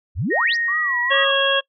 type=exponential sweep; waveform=sine; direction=up; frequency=64.1 to 6272 Hz; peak=-19 dBFS; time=0.15-0.57 s; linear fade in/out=50 ms
type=tone with pitch glide; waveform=sine; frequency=1864.7 to 1920.4 Hz; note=A#6 to B6; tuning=0 to -49 cents; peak=-19 dBFS; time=0.3-1.25 s; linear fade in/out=20 ms; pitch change=+51 cents; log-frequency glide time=0.66-0.81 s
type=tone with vibrato; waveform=sine; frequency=1100 Hz; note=C#6; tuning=14 cents flat; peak=-26 dBFS; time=0.68-1.34 s; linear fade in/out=5 ms; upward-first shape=sine; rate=2.3 Hz; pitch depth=220 cents each way
type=harmonic tone; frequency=549 Hz; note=C#5; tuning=17 cents flat; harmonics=1 / 2 / 3 / 5 / 6; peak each=-20 / -25 / -21 / -25 / -20 dBFS; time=1.1-1.61 s; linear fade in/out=20 ms
effects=noise-tail reverb RT60 0.1 s tail -23 dB re dry